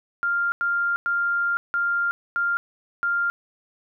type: tone bursts at uneven times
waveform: sine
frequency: 1396.9 Hz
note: F6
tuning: in tune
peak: -20 dBFS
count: 6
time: 0.23-0.52 / 0.61-0.96 / 1.06-1.57 / 1.74-2.11 / 2.36-2.57 / 3.03-3.3 s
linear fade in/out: 0 ms
effects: none